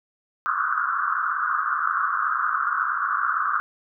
white band-pass noise, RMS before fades -24 dBFS, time 0.46-3.6 s, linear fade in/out 0 ms, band 1100 to 1500 Hz, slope 96 dB/octave, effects none

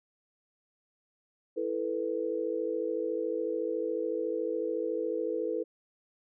sine chord, E suspended fourth, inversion none, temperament equal, 329.6 / 440 / 493.9 Hz, E4 / A4 / B4, 0 / 0 / 0 cents, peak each -35 / -33 / -33 dBFS, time 1.56-5.64 s, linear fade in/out 20 ms, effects none

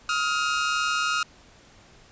sawtooth tone pair together, 1265.3 / 1408 Hz, D#6 / F6, +29 / +14 cents, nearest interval major second, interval 185 cents, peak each -22 dBFS, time 0.09-1.23 s, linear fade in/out 2 ms, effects pink hiss -53 dBFS RMS until 2.11 s + resampled to 16000 Hz

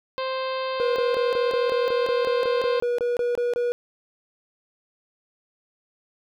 harmonic tone, 523.3 Hz, C5, in tune, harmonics 1 / 2 / 3 / 4 / 5 / 6 / 7 / 8 / 9, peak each -27 / -30 / -39 / -42 / -39 / -41 / -42 / -42 / -45 dBFS, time 0.18-2.8 s, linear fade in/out 0 ms
triangle tone bursts, 483 Hz, B4, 39 cents flat, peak -19 dBFS, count 16, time 0.8-3.72 s, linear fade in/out 0 ms, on 160 ms, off 24 ms
effects none

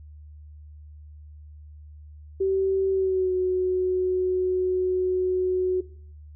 sine tone with pitch glide, 384.7 to 368.6 Hz, G4 to F#4, -33 to -7 cents, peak -20 dBFS, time 2.4-5.81 s, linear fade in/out 10 ms, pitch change -74 cents, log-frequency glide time 2.91-3.33 s, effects noise-tail reverb RT60 0.6 s tail -20 dB re dry + added 75 Hz sine -42 dBFS peak until 6.35 s

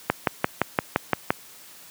click train, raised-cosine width 0.5 ms, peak -3 dBFS, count 8, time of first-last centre 0.1-1.305 s, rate 5.81 Hz, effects white hiss -47 dBFS RMS until 1.9 s + high-pass 100 Hz 12 dB/octave

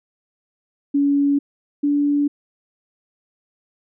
sine tone pair in turn, 283.3 / 288.6 Hz, C#4 / D4, +38 / -30 cents, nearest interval unison, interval 32 cents, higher second, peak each -14 / -15 dBFS, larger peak first, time 0.94-1.39 / 1.83-2.28 s, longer neither, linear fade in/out 10 ms, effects none

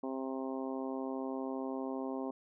harmonic tone, 132.5 Hz, C3, 22 cents sharp, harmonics 2 / 3 / 4 / 5 / 6 / 7 / 8, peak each -38 / -42 / -44 / -46 / -48 / -49 / -50 dBFS, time 0.03-2.31 s, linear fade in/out 5 ms, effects none

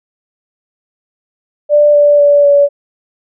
sine tone with pitch steps, 590 / 583.6 / 577.2 / 570.9 Hz, D5 / D5 / D5 / D5, +8 / -11 / -30 / -49 cents, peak -4 dBFS, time 1.69-2.69 s, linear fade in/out 50 ms, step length 250 ms, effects none

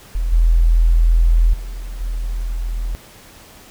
sine tone with level steps, 41.51 Hz, E1, 13 cents sharp, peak -16 / -9 / -25 / -19 dBFS, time 0.15-2.95 s, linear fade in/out 0 ms, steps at 0.32 / 1.53 / 2 s, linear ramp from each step 10 ms, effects pink hiss -43 dBFS RMS until 3.7 s

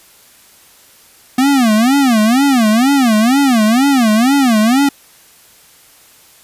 square tone with vibrato, 245.5 Hz, B3, 10 cents flat, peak -9 dBFS, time 1.38-4.89 s, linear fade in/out 5 ms, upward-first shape sine, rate 2.1 Hz, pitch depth 250 cents each way, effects white hiss -45 dBFS RMS until 6.43 s + resampled to 32000 Hz

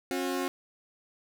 sawtooth tone pair together, 270 / 360.4 Hz, C#4 / F#4, -45 / -45 cents, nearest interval perfect fourth, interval 500 cents, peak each -28 dBFS, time 0.11-0.48 s, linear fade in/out 0 ms, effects none

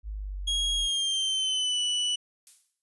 sine linear sweep, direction down, 52.9 to 40.4 Hz, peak -32 dBFS, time 0.03-0.89 s, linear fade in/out 50 ms
40% pulse tone with pitch glide, 3288 to 2963 Hz, G#7 to F#7, -18 to +2 cents, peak -24 dBFS, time 0.47-2.16 s, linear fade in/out 10 ms, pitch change -180 cents, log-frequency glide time 0.75-1.8 s
violet noise with exponential decay, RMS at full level -42 dBFS, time 2.47-2.82 s, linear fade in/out 0 ms, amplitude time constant 75 ms
effects resampled to 24000 Hz

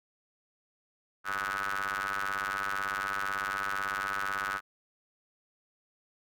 sawtooth ring-modulated tone, 98 Hz, G2, in tune, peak -24 dBFS, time 1.24-4.61 s, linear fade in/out 50 ms, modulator 1380 Hz, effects none

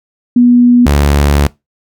sine / sawtooth tone pair in turn, 243.3 / 71.88 Hz, B3 / D2, -26 / -37 cents, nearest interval octave + major sixth, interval 2111 cents, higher first, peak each -3 dBFS, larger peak neither, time 0.36-0.86 / 0.86-1.47 s, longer second, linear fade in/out 5 ms, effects noise-tail reverb RT60 0.2 s tail -22 dB re dry

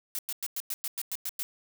blue noise bursts, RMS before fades -33 dBFS, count 10, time 0.15-1.43 s, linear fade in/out 0 ms, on 38 ms, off 100 ms, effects none

